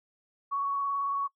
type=tone with vibrato; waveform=sine; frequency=1117 Hz; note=C#6; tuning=13 cents sharp; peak=-27 dBFS; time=0.51-1.28 s; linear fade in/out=20 ms; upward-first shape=square; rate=18 Hz; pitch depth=11 cents each way; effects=noise-tail reverb RT60 0.1 s tail -21 dB re dry